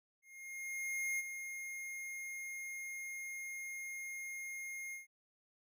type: tone with ADSR envelope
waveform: square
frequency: 2135 Hz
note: C7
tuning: 34 cents sharp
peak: -35 dBFS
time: 0.22-5.07 s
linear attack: 970 ms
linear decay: 28 ms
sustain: -8 dB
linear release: 140 ms
effects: none